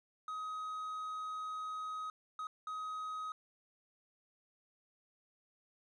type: tone bursts at uneven times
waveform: triangle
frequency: 1262 Hz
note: D#6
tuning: 24 cents sharp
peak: -37 dBFS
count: 3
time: 0.28-2.1 / 2.39-2.47 / 2.67-3.32 s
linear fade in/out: 2 ms
effects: resampled to 22050 Hz + 12-bit